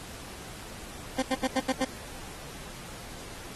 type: tone bursts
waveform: 20% pulse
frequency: 261.6 Hz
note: C4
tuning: in tune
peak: -19 dBFS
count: 6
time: 1.18-1.851 s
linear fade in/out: 10 ms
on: 46 ms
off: 79 ms
effects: pink hiss -44 dBFS RMS until 3.55 s + AAC 32 kbps